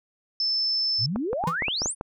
sine tone, 5274 Hz, E8, in tune, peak -22 dBFS, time 0.4-1.06 s, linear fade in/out 2 ms
sine exponential sweep, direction up, 92.6 to 9900 Hz, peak -25 dBFS, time 0.98-1.95 s, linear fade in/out 50 ms
clicks, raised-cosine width 1 ms, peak -16 dBFS, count 8, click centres 1.16 / 1.331 / 1.439 / 1.622 / 1.683 / 1.819 / 1.859 / 2.011 s
square tone with exponential decay, 166.1 Hz, E3, 13 cents sharp, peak -22 dBFS, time 1.47-1.57 s, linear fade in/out 5 ms, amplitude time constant 21 ms
effects none

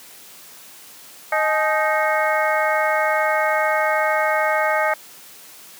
harmonic tone with a mistuned harmonic, 311.1 Hz, D#4, in tune, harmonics 2 / 3 / 4 / 5 / 6 / 7, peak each -21 / -23 / -24 / -25 / -26 / -26 dBFS, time 1.32-4.94 s, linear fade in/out 5 ms, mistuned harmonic 3, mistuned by -150 cents, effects white hiss -43 dBFS RMS until 5.79 s + high-pass 150 Hz 12 dB/octave

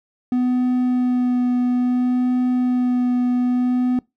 triangle tone with vibrato, 248.9 Hz, B3, 14 cents sharp, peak -14 dBFS, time 0.32-3.99 s, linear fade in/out 2 ms, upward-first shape sine, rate 0.6 Hz, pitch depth 12 cents each way, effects noise-tail reverb RT60 0.2 s tail -23 dB re dry

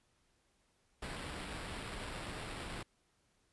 pink noise with sample-and-hold, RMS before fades -44 dBFS, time 1.02-2.83 s, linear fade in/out 5 ms, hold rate 6300 Hz, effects pink hiss -75 dBFS RMS until 3.52 s + resampled to 24000 Hz

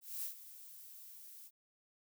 violet noise with ADSR envelope, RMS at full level -40 dBFS, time 0.01-1.51 s, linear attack 220 ms, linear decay 110 ms, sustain -14 dB, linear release 52 ms, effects none

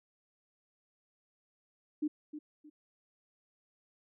sine tone with echo, 301.2 Hz, D4, 44 cents sharp, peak -29 dBFS, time 2.02-2.08 s, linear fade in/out 10 ms, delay 310 ms, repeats 2, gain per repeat -11 dB, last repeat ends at 2.7 s, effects none

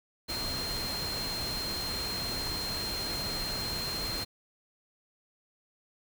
sine tone in noise, 4188 Hz, C8, 1 cent sharp, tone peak -34 dBFS, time 0.28-4.25 s, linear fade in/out 20 ms, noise pink, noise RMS -37 dBFS, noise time 0.28-4.25 s, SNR 0 dB, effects none

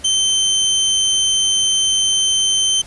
25% pulse tone, 3099 Hz, G7, 21 cents flat, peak -10 dBFS, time 0.04-2.82 s, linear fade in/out 10 ms, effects pink hiss -40 dBFS RMS until 2.86 s + resampled to 24000 Hz

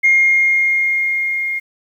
sine tone with level ramp, 2132 Hz, C7, 32 cents sharp, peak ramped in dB -7 to -18 dBFS, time 0.03-1.6 s, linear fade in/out 20 ms, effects tanh soft clip ceiling -4 dBFS + 8-bit

